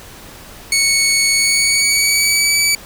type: tone with pitch glide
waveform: 15% pulse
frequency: 2217 to 2293 Hz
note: C#7 to D7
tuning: 0 to -42 cents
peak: -5 dBFS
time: 0.72-2.75 s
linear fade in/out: 2 ms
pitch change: +58 cents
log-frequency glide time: 1.32-2.57 s
effects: pink hiss -37 dBFS RMS until 2.85 s